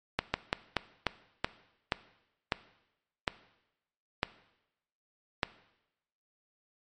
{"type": "slowing click train", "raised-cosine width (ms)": 0.3, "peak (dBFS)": -10, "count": 11, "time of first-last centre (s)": [0.19, 5.432], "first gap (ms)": 150, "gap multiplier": 1.26, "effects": ["noise-tail reverb RT60 0.9 s tail -17 dB re dry", "MP3 48 kbps"]}